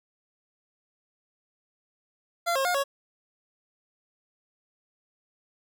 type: tone with pitch steps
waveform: 25% pulse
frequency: 687 / 538 / 714 / 554 Hz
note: F5 / C5 / F5 / C#5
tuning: -29 / +48 / +38 / -1 cents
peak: -20 dBFS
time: 2.46-2.84 s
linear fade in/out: 20 ms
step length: 95 ms
effects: none